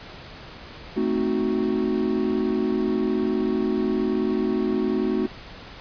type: chord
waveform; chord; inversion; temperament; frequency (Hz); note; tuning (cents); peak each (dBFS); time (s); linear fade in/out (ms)
triangle; A diminished seventh; none; equal with one note detuned; 220 / 260.1 / 311.1 / 370; A3 / C4 / Eb4 / Gb4; 0 / -10 / 0 / 0; -24 / -25 / -26 / -23; 0.96-5.27; 10
effects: pink hiss -41 dBFS RMS until 5.8 s + resampled to 11025 Hz